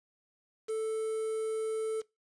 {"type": "tone with quantisation", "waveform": "triangle", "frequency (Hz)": 440, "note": "A4", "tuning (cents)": 0, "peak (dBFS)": -28, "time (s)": [0.68, 2.02], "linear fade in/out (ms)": 20, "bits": 8, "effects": ["noise-tail reverb RT60 0.2 s tail -21 dB re dry", "resampled to 22050 Hz"]}